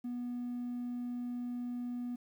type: tone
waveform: triangle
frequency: 244 Hz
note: B3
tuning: 21 cents flat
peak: -33 dBFS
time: 0.04-2.16 s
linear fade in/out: 10 ms
effects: tanh soft clip ceiling -31 dBFS + 11-bit